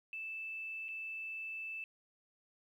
sine tone with dropouts, 2637 Hz, E7, in tune, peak -40 dBFS, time 0.13-1.84 s, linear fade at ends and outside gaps 1 ms, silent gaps 0.884-0.888 s, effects 12-bit

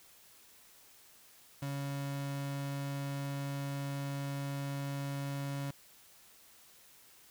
35% pulse tone, 139.9 Hz, C#3, 16 cents sharp, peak -34 dBFS, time 1.62-5.71 s, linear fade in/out 5 ms, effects white hiss -60 dBFS RMS until 7.3 s

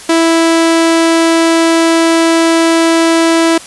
sawtooth tone, 329.6 Hz, E4, in tune, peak -3 dBFS, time 0.09-3.58 s, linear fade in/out 5 ms, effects white hiss -31 dBFS RMS until 3.66 s + resampled to 24000 Hz

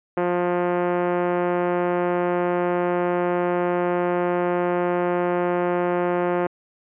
5% pulse tone with band-pass filter, 176.7 Hz, F3, 21 cents sharp, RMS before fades -22 dBFS, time 0.17-6.47 s, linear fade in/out 5 ms, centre 370 Hz, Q 1.2, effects resampled to 8000 Hz

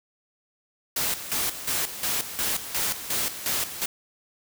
white noise with tremolo, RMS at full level -26 dBFS, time 0.96-3.86 s, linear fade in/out 5 ms, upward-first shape square, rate 2.8 Hz, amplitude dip 70%, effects none

